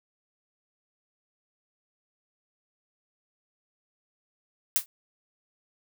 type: noise with exponential decay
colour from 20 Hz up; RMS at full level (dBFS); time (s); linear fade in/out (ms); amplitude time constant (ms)
blue; -19; 4.76-4.86; 0; 21
effects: none